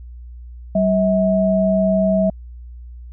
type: tone pair together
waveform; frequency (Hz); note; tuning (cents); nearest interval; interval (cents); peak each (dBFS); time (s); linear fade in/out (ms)
sine; 191.4 / 643.8; G3 / E5; -41 / -41; octave + major sixth; 2100; -16; 0.75-2.3; 5
effects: added 60 Hz sine -33 dBFS peak until 3.12 s